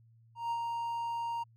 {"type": "tone with ADSR envelope", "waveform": "triangle", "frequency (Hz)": 932.3, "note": "A#5", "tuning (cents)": 0, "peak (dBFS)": -28, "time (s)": [0.35, 1.44], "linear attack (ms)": 160, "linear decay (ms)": 58, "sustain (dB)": -3, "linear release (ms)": 16, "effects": ["added 114 Hz sine -59 dBFS peak until 1.56 s"]}